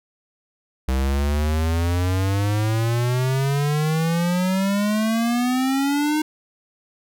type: exponential sweep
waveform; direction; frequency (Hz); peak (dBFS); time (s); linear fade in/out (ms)
square; up; 64.2 to 310; -19; 0.88-6.22; 5
effects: none